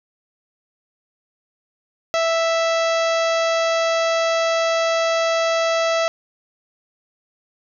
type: harmonic tone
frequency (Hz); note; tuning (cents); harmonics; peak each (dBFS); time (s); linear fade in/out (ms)
659.3; E5; 0; 1 / 2 / 3 / 4 / 5 / 6 / 7 / 8 / 9 / 10; -18 / -24 / -28 / -30 / -32 / -34 / -35 / -36 / -37 / -38; 2.14-6.08; 0
effects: none